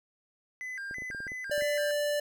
triangle tone with vibrato, 1794 Hz, A6, 33 cents sharp, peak -34 dBFS, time 0.61-1.91 s, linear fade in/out 0 ms, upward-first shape square, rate 3 Hz, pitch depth 200 cents each way
clicks, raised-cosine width 2 ms, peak -33 dBFS, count 11, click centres 0.911 / 0.984 / 1.021 / 1.102 / 1.148 / 1.204 / 1.268 / 1.319 / 1.497 / 1.579 / 1.622 s
square tone, 587.3 Hz, D5, in tune, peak -28 dBFS, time 1.51-2.2 s, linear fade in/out 5 ms
effects none

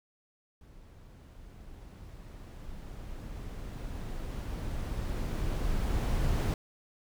brown noise with level ramp, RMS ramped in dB -53 to -27 dBFS, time 0.61-6.54 s, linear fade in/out 2 ms, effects none

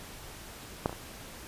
clicks, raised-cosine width 1 ms, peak -12 / -23 / -26 dBFS, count 3, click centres 0.859 / 0.895 / 0.928 s, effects pink hiss -46 dBFS RMS until 1.47 s + resampled to 32000 Hz

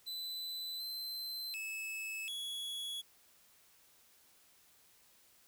45% pulse tone with pitch steps, 4008 / 4086 / 2602 / 3362 Hz, B7 / C8 / E7 / G#7, +25 / -42 / -23 / +20 cents, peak -39 dBFS, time 0.06-3.02 s, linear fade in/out 20 ms, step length 740 ms, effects white hiss -66 dBFS RMS until 5.47 s

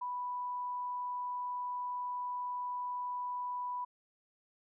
sine tone, 987.8 Hz, B5, in tune, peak -35 dBFS, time 0.01-3.85 s, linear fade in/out 10 ms, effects none

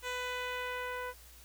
10% pulse tone with low-pass filter sweep, 498.1 Hz, B4, 15 cents sharp, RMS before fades -38 dBFS, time 0.02-1.14 s, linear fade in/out 50 ms, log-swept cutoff 7200 to 1400 Hz, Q 0.82, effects added 60 Hz sine -56 dBFS peak until 1.44 s + white hiss -57 dBFS RMS until 1.44 s

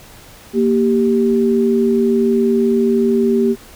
sine tone pair together, 233.1 / 392 Hz, A#3 / G4, 0 / 0 cents, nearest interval major sixth, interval 900 cents, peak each -14 dBFS, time 0.53-3.56 s, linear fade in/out 50 ms, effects pink hiss -41 dBFS RMS until 3.75 s

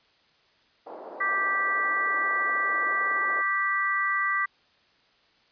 white band-pass noise, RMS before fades -41 dBFS, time 0.86-3.42 s, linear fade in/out 10 ms, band 340 to 840 Hz, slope 24 dB/octave
sine chord, G major, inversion second, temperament just, 1176 / 1568 / 1960 Hz, D6 / G6 / B6, +2 / 0 / -14 cents, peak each -27 / -31 / -26 dBFS, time 1.2-4.46 s, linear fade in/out 10 ms
effects white hiss -63 dBFS RMS until 5.51 s + resampled to 11025 Hz

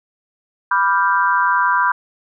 sine chord, G dominant seventh, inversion first, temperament equal, 987.8 / 1174.7 / 1396.9 / 1568 Hz, B5 / D6 / F6 / G6, 0 / 0 / 0 / 0 cents, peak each -16 / -20 / -21 / -19 dBFS, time 0.71-1.92 s, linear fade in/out 5 ms, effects none

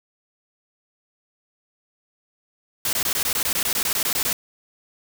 white noise bursts, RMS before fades -23 dBFS, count 15, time 2.85-4.33 s, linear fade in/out 2 ms, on 80 ms, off 20 ms, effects none

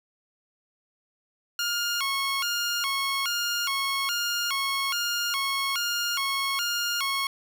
15% pulse tone with vibrato, 1244.5 Hz, D#6, in tune, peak -19 dBFS, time 1.59-7.27 s, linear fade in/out 2 ms, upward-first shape square, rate 1.2 Hz, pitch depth 220 cents each way, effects none

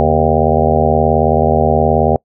harmonic tone with a mistuned harmonic, 78.8 Hz, D#2, 23 cents sharp, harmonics 1 / 2 / 3 / 5 / 6 / 7 / 8 / 9 / 10, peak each -18 / -18 / -18 / -18 / -18 / -18 / -18 / -18 / -18 dBFS, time 0-2.16 s, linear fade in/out 0 ms, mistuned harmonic 2, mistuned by -120 cents, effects noise-tail reverb RT60 0.1 s tail -25 dB re dry

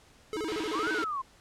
square tone with vibrato, 370.5 Hz, F#4, 2 cents sharp, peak -32 dBFS, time 0.33-1.04 s, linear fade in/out 0 ms, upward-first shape square, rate 13 Hz, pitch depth 260 cents each way
clicks, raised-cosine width 2 ms, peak -33 dBFS, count 9, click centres 0.36 / 0.408 / 0.44 / 0.52 / 0.562 / 0.606 / 0.658 / 0.793 / 0.873 s
white band-pass noise, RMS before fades -42 dBFS, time 0.47-1.05 s, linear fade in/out 20 ms, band 190 to 4000 Hz, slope 24 dB/octave
sine linear two-way sweep, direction up then down, 1025 to 1557 to 1025 Hz, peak -30 dBFS, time 0.73-1.22 s, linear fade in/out 10 ms, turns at 0.91 s
effects pink hiss -59 dBFS RMS until 1.4 s + low-pass 9000 Hz 12 dB/octave

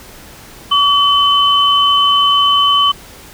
sine tone pair together, 1141 / 3043 Hz, C#6 / F#7, +50 / +48 cents, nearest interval octave + perfect fourth, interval 1698 cents, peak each -11 dBFS, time 0.71-2.92 s, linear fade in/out 10 ms, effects pink hiss -37 dBFS RMS until 3.33 s

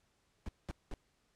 brown noise bursts, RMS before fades -40 dBFS, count 3, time 0.46-0.938 s, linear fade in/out 0 ms, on 26 ms, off 200 ms, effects pink hiss -75 dBFS RMS until 1.35 s + low-pass 9000 Hz 12 dB/octave

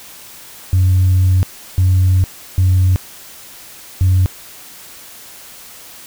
sine tone bursts at uneven times, 92.5 Hz, F#2, in tune, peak -7 dBFS, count 4, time 0.73-1.43 / 1.78-2.24 / 2.58-2.96 / 4.01-4.26 s, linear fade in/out 0 ms, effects tanh soft clip ceiling -6 dBFS + white hiss -37 dBFS RMS until 6.06 s

